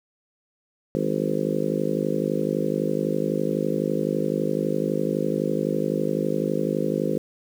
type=harmonic tone with a mistuned harmonic; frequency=51.91 Hz; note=G#1; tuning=in tune; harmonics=3 / 4 / 5 / 6 / 7 / 8 / 9 / 10; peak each=-30 / -30 / -30 / -30 / -30 / -30 / -30 / -30 dBFS; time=0.95-7.18 s; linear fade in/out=0 ms; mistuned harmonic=3; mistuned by=+49 cents; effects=8-bit